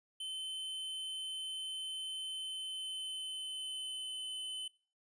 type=tone with pitch glide; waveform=square; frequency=3066 to 3038 Hz; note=G7 to F#7; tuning=-39 to +45 cents; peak=-40 dBFS; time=0.2-4.68 s; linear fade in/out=5 ms; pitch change=-16 cents; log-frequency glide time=2.31-4.32 s; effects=noise-tail reverb RT60 0.4 s tail -21 dB re dry + resampled to 22050 Hz

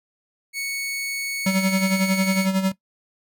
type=tone; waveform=sawtooth; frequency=2217 Hz; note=C#7; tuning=in tune; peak=-22 dBFS; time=0.53-2.48 s; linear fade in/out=50 ms
type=tone with tremolo; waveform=square; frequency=190.6 Hz; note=G3; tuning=48 cents flat; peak=-17 dBFS; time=1.46-2.72 s; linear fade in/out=5 ms; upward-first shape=sine; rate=11 Hz; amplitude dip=65%
effects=noise-tail reverb RT60 0.1 s tail -17 dB re dry

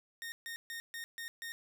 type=tone bursts; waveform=sawtooth; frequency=1844 Hz; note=A#6; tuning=19 cents flat; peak=-37 dBFS; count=6; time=0.22-1.52 s; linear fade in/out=0 ms; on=100 ms; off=140 ms; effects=none

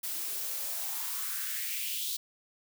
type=noise with high-pass filter sweep; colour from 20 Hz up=blue; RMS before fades=-35 dBFS; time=0.03-2.17 s; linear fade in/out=10 ms; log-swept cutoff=260 to 3900 Hz; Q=3.6; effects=none

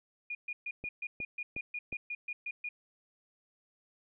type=tone bursts; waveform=sine; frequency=2438 Hz; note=D#7; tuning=36 cents flat; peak=-35 dBFS; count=14; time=0.3-2.69 s; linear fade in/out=5 ms; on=50 ms; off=130 ms
type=click train; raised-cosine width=2 ms; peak=-32 dBFS; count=4; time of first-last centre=0.84-1.927 s; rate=2.76 Hz
effects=none

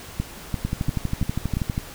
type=two click trains; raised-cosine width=5 ms; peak=-11 / -11 dBFS; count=5 / 15; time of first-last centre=0.2-1.57 / 0.65-1.779 s; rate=2.92 / 12.4 Hz; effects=pink hiss -40 dBFS RMS until 1.94 s

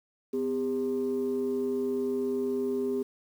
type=tone pair together; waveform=sine; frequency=253.2 / 401.9 Hz; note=B3 / G4; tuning=+43 / +43 cents; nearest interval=minor sixth; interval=800 cents; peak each=-30 / -27 dBFS; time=0.33-3.03 s; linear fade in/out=10 ms; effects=tanh soft clip ceiling -22 dBFS + 9-bit

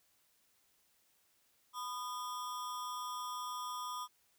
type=ring-modulated tone; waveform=square; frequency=1115 Hz; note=C#6; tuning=10 cents sharp; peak=-37 dBFS; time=1.73-4.08 s; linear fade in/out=50 ms; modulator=113 Hz; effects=white hiss -73 dBFS RMS until 4.38 s

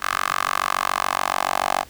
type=tone with high-pass filter sweep; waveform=10% pulse; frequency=47 Hz; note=F#1; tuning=28 cents sharp; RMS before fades=-23 dBFS; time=0-1.85 s; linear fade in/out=50 ms; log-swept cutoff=1300 to 810 Hz; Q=3.2; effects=pink hiss -47 dBFS RMS until 1.89 s

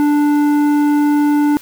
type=tone with tanh clipping; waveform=triangle; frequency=293.7 Hz; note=D4; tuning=in tune; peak=-12 dBFS; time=0-1.57 s; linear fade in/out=0 ms; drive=15 dB; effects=white hiss -39 dBFS RMS until 1.61 s

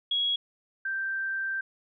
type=tone pair in turn; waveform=sine; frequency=3322 / 1567.8 Hz; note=G#7 / G6; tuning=0 / 0 cents; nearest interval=octave + minor second; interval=1300 cents; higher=first; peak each=-24 / -28 dBFS; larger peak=first; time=0.11-0.36 / 0.85-1.61 s; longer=second; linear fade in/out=5 ms; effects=none

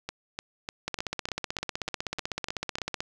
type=two click trains; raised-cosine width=0.2 ms; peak=-13 / -16 dBFS; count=35 / 10; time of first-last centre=0.88-3.005 / 0.09-2.785 s; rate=16 / 3.34 Hz; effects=none

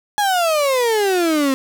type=exponential sweep; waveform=35% pulse; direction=down; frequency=845 to 261.6 Hz; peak=-13 dBFS; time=0.18-1.54 s; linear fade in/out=0 ms; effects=none

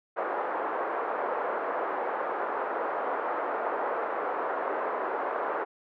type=band-pass noise; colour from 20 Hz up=pink; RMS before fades=-31 dBFS; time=0.16-5.65 s; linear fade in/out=20 ms; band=430 to 1400 Hz; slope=24 dB/octave; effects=none

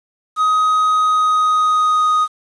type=tone with pitch glide; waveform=triangle; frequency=1258 to 1245.7 Hz; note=D#6 to D#6; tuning=+19 to +2 cents; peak=-10 dBFS; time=0.36-2.28 s; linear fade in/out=50 ms; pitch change=-17 cents; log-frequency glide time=0.81-2.06 s; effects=resampled to 22050 Hz + 7-bit

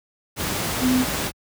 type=tone in noise; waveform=sine; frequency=254.4 Hz; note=C4; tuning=48 cents flat; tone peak=-16 dBFS; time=0.8-1.06 s; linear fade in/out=50 ms; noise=pink; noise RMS=-25 dBFS; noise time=0.36-1.32 s; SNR=+6 dB; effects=high-pass 60 Hz 12 dB/octave

